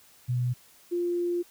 sine tone pair in turn, 123.47 / 349.2 Hz, B2 / F4, 0 / 0 cents, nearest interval octave + tritone, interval 1800 cents, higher second, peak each -24 / -25 dBFS, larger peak first, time 0.28-0.54 / 0.91-1.43 s, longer second, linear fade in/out 20 ms, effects white hiss -57 dBFS RMS until 1.5 s

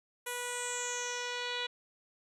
10% pulse tone with low-pass filter sweep, 488.7 Hz, B4, 18 cents flat, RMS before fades -37 dBFS, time 0.26-1.67 s, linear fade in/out 10 ms, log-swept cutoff 11000 to 3800 Hz, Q 5.5, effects none

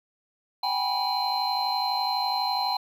triangle tone cluster, 765 / 817 / 980 / 4116 Hz, G5 / G#5 / B5 / C8, -42 / -29 / -14 / -29 cents, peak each -28 dBFS, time 0.63-2.77 s, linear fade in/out 5 ms, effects none

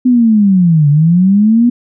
sine linear two-way sweep, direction down then up, 255.5 to 141.9 to 245.2 Hz, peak -5 dBFS, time 0.05-1.7 s, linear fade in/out 10 ms, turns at 0.89 s, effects none

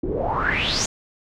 pink noise with low-pass filter sweep, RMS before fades -23 dBFS, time 0.03-0.86 s, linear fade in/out 5 ms, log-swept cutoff 300 to 7000 Hz, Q 8.9, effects none

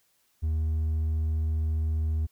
sine tone with hard clipping, 78.7 Hz, D#2, 20 cents sharp, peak -25 dBFS, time 0.42-2.27 s, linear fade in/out 20 ms, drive 2 dB, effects white hiss -69 dBFS RMS until 2.31 s

